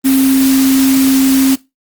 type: tone in noise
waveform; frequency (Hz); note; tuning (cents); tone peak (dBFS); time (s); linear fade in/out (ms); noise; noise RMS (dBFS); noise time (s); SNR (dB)
sine; 266.9; C4; +35; -7; 0.04-1.56; 20; white; -19; 0.04-1.56; +9
effects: noise-tail reverb RT60 0.2 s tail -17 dB re dry + Opus 32 kbps